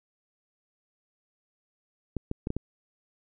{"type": "clicks", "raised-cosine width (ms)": 3, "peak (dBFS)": -17, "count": 5, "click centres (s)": [2.167, 2.314, 2.471, 2.504, 2.566], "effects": []}